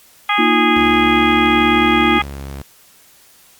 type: harmonic tone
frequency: 412.8 Hz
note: G#4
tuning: 10 cents flat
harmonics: 2 / 3 / 4 / 5 / 6 / 7 / 8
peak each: -19 / -18 / -25 / -19 / -22 / -33 / -23 dBFS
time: 0.29-2.22 s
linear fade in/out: 5 ms
type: chord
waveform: sine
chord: Bb suspended fourth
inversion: none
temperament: just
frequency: 233.1 / 310.8 / 349.6 Hz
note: Bb3 / Eb4 / F4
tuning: 0 / -2 / +2 cents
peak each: -18 dBFS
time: 0.38-2.19 s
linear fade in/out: 10 ms
type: tone with vibrato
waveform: sawtooth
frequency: 69.3 Hz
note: C#2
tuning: in tune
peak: -23 dBFS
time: 0.76-2.62 s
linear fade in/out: 5 ms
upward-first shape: sine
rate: 2.2 Hz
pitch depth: 17 cents each way
effects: white hiss -48 dBFS RMS until 3.59 s + Opus 48 kbps